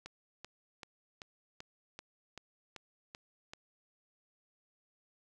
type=click train; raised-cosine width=0.2 ms; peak=-28 dBFS; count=10; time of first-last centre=0.06-3.535 s; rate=2.59 Hz; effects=none